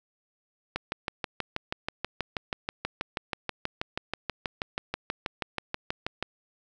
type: click train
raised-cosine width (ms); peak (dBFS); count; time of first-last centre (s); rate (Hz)
0.3; -13; 35; 0.76-6.226; 6.22
effects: none